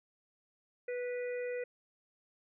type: harmonic tone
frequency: 491.7 Hz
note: B4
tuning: 8 cents flat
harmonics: 1 / 3 / 4 / 5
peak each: -35 / -51 / -47 / -51 dBFS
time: 0.88-1.64 s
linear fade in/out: 5 ms
effects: none